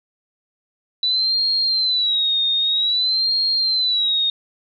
sine tone with vibrato, 3951 Hz, B7, in tune, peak -16 dBFS, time 1.03-4.3 s, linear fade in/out 2 ms, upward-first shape sine, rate 0.52 Hz, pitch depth 120 cents each way, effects none

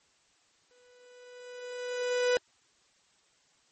45% pulse tone with exponential growth, 493.9 Hz, B4, in tune, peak -22 dBFS, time 0.71-2.37 s, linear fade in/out 0 ms, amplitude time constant 360 ms, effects white hiss -67 dBFS RMS until 3.71 s + MP3 32 kbps

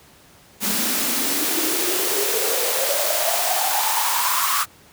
white noise with high-pass filter sweep, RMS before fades -21 dBFS, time 0.6-4.66 s, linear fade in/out 50 ms, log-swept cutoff 200 to 1200 Hz, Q 8.8, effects pink hiss -50 dBFS RMS until 4.92 s + high-pass 60 Hz 12 dB/octave

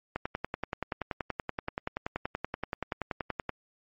click train, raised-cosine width 0.5 ms, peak -16 dBFS, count 36, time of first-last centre 0.16-3.493 s, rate 10.5 Hz, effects MP3 32 kbps

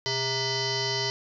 sine tone with frequency modulation, 2520 Hz, D#7, 21 cents sharp, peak -25 dBFS, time 0.06-1.1 s, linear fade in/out 0 ms, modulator 529 Hz, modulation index 5.4, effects none

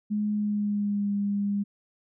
sine tone with pitch glide, 209.6 to 202.2 Hz, G#3 to G#3, +16 to -46 cents, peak -24 dBFS, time 0.1-1.64 s, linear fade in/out 20 ms, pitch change -62 cents, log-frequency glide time 0.33-1.12 s, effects none

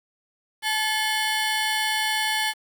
20% pulse ring-modulated tone, 1297 Hz, E6, 28 cents flat, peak -14 dBFS, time 0.62-2.54 s, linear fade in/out 50 ms, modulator 429 Hz, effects 8-bit

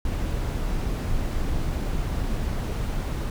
brown noise, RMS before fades -26 dBFS, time 0.05-3.3 s, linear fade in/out 2 ms, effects none

